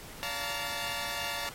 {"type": "chord", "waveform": "10% pulse", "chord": "Bb major seventh", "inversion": "first", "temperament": "equal with one note detuned", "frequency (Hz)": [574.2, 698.5, 880, 932.3], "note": ["D5", "F5", "A5", "Bb5"], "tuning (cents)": [-39, 0, 0, 0], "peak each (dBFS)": -30, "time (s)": [0.23, 1.49], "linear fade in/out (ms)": 0, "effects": ["pink hiss -47 dBFS RMS until 1.54 s", "AAC 48 kbps"]}